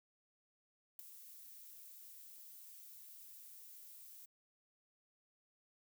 violet noise with ADSR envelope, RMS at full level -44 dBFS, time 0.99-4.26 s, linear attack 3 ms, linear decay 8 ms, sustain -12 dB, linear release 11 ms, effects none

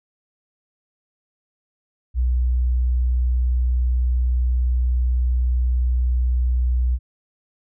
sine tone, 61.74 Hz, B1, in tune, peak -16 dBFS, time 2.14-6.99 s, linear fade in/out 50 ms, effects none

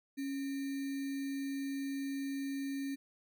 sine tone with sample-and-hold, 275 Hz, C#4, 14 cents flat, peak -35 dBFS, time 0.17-2.96 s, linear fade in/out 20 ms, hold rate 2100 Hz, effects none

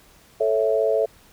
sine chord, A major, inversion none, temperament equal, 440 / 554.4 / 659.3 Hz, A4 / C#5 / E5, 0 / 0 / 0 cents, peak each -21 / -23 / -22 dBFS, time 0.4-1.06 s, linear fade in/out 10 ms, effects pink hiss -53 dBFS RMS until 1.32 s

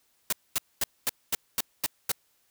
white noise bursts, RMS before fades -26 dBFS, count 8, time 0.3-2.118 s, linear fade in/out 2 ms, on 26 ms, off 230 ms, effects white hiss -69 dBFS RMS until 2.5 s

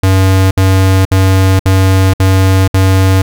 square tone bursts, 95.1 Hz, F#2, 48 cents sharp, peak -6 dBFS, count 6, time 0.03-3.22 s, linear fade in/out 5 ms, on 480 ms, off 62 ms, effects none

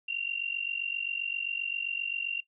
sine tone with amplitude modulation, 2764 Hz, F7, 19 cents flat, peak -26 dBFS, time 0.08-2.41 s, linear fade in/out 10 ms, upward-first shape sine, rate 47.6 Hz, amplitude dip 80%, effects noise-tail reverb RT60 0.1 s tail -17 dB re dry

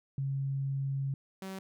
sine / sawtooth tone pair in turn, 136.8 / 191.05 Hz, C#3 / G3, -23 / -44 cents, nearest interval tritone, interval 579 cents, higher second, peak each -30 / -35 dBFS, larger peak first, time 0.18-1.14 / 1.42-1.59 s, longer first, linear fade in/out 2 ms, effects none

